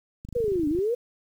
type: click train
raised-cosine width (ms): 5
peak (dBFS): -26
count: 15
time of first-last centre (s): 0.25-0.788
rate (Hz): 26
type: linear two-way sweep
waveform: sine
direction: down then up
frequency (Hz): 497.9 to 284.8 to 497.9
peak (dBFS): -22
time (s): 0.35-0.95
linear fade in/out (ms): 10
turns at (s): 0.68
effects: 9-bit